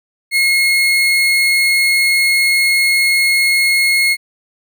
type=tone; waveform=35% pulse; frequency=2161 Hz; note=C#7; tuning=45 cents flat; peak=-9 dBFS; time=0.31-4.17 s; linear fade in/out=50 ms; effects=none